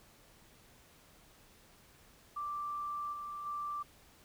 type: tone with level steps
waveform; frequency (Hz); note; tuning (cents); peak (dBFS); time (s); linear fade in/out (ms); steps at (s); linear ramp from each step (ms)
sine; 1174.7; D6; 0; -36 / -40 / -36; 2.36-3.83; 10; 3.12 / 3.45; 20
effects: pink hiss -62 dBFS RMS until 4.24 s